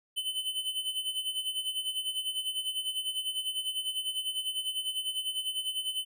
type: tone with tremolo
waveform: square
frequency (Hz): 3038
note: F#7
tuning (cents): +45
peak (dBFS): -29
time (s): 0.16-6.05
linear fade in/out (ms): 20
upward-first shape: sine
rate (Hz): 10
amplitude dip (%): 70
effects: none